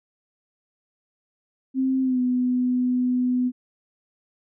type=tone with pitch glide; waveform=sine; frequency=263 to 250 Hz; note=C4 to B3; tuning=+9 to +21 cents; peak=-19 dBFS; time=1.74-3.52 s; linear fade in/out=50 ms; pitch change=-88 cents; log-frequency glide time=2.02-2.2 s; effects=none